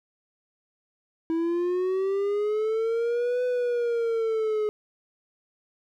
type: linear two-way sweep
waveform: triangle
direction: up then down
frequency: 324.4 to 500 to 421.5 Hz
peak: -21 dBFS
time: 1.3-4.69 s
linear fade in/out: 0 ms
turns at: 3.44 s
effects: none